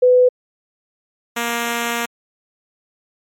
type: tone pair in turn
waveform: sine / 5% pulse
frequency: 500 / 235.2 Hz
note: B4 / A#3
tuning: +21 / +16 cents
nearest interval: octave + minor second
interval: 1305 cents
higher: first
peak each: -8 dBFS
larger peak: neither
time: 0.02-0.29 / 1.36-2.06 s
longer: second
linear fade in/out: 10 ms
effects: MP3 64 kbps